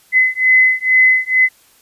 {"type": "beating tone pair", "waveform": "sine", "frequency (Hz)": [2030, 2032.2], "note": ["B6", "B6"], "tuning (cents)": [47, 49], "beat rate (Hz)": 2.2, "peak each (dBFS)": [-12, -12], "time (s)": [0.12, 1.49], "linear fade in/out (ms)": 50, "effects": ["white hiss -51 dBFS RMS until 1.81 s", "resampled to 32000 Hz"]}